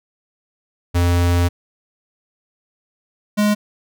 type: tone pair in turn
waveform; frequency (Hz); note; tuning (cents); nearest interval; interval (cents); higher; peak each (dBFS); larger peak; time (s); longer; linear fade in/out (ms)
square; 87.31 / 208.6; F2 / G#3; 0 / +8; octave + minor third; 1508; second; -14; neither; 0.94-1.49 / 3.37-3.55; first; 20
effects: none